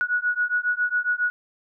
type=beating tone pair; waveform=sine; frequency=1459 / 1466.3 Hz; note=F#6 / F#6; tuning=-25 / -16 cents; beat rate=7.3 Hz; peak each=-24 dBFS; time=0.01-1.3 s; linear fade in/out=0 ms; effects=none